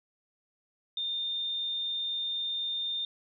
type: tone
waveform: sine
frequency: 3622 Hz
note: A7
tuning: 49 cents sharp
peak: -30 dBFS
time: 0.97-3.05 s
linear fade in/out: 2 ms
effects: none